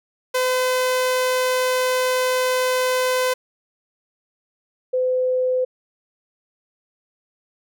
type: tone pair in turn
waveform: sawtooth / sine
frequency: 509 / 509 Hz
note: C5 / C5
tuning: -48 / -48 cents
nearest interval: unison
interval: 0 cents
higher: neither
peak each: -14 / -17 dBFS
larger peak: first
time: 0.34-3.34 / 4.93-5.65 s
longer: first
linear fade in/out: 10 ms
effects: none